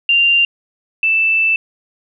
sine tone pair in turn, 2783 / 2647 Hz, F7 / E7, -7 / +7 cents, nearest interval minor second, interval 86 cents, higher first, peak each -9 / -11 dBFS, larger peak first, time 0.09-0.45 / 1.03-1.56 s, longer second, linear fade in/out 2 ms, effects none

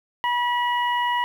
harmonic tone, 970 Hz, B5, 31 cents flat, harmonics 1 / 2 / 3, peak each -21 / -27 / -31 dBFS, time 0.24-1.24 s, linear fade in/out 0 ms, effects 8-bit

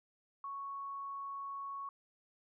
sine tone, 1108.7 Hz, C#6, in tune, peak -40 dBFS, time 0.44-1.89 s, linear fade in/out 2 ms, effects none

